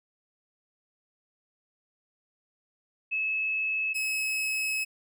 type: tone pair in turn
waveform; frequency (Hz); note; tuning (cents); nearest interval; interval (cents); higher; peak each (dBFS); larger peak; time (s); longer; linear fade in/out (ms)
sine / 40% pulse; 2593 / 2572; E7 / E7; -29 / -43; unison; 14; first; -26 / -26; neither; 3.11-3.94 / 3.94-4.85; second; 20
effects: none